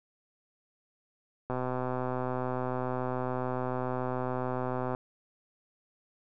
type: click train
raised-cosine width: 1 ms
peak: -19 dBFS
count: 439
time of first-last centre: 1.5-4.949 s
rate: 127 Hz
effects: none